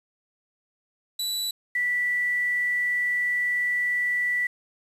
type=tone pair in turn; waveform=sawtooth / sine; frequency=3951 / 1963 Hz; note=B7 / B6; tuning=0 / -11 cents; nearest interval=octave; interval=1211 cents; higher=first; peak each=-23 / -22 dBFS; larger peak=second; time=1.19-1.51 / 1.75-4.47 s; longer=second; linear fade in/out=5 ms; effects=resampled to 32000 Hz + 8-bit